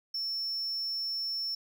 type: tone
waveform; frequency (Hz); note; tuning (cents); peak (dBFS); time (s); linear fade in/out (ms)
triangle; 5400; E8; +41; -30; 0.14-1.55; 5
effects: none